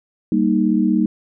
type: chord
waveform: sine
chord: Eb major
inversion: first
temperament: equal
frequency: 196 / 233.1 / 311.1 Hz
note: G3 / Bb3 / Eb4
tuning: 0 / 0 / 0 cents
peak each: -18 / -18 / -18 dBFS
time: 0.32-1.06 s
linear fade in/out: 2 ms
effects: none